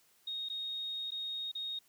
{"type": "tone with dropouts", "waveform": "sine", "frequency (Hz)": 3729, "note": "A#7", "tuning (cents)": 0, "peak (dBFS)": -36, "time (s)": [0.27, 1.79], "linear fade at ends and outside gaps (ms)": 5, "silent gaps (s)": [[0.488, 0.498], [1.107, 1.118], [1.516, 1.551]], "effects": ["white hiss -68 dBFS RMS until 1.88 s", "high-pass 80 Hz 12 dB/octave"]}